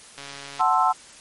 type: click train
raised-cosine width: 0.2 ms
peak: -20 dBFS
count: 61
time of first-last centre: 0.18-0.609 s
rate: 140 Hz
type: chord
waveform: sine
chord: F# half-diminished seventh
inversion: none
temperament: equal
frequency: 740 / 880 / 1046.5 / 1318.5 Hz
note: F#5 / A5 / C6 / E6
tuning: 0 / 0 / 0 / 0 cents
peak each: -22 dBFS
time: 0.59-0.93 s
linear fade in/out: 20 ms
effects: white hiss -46 dBFS RMS until 1.2 s + MP3 48 kbps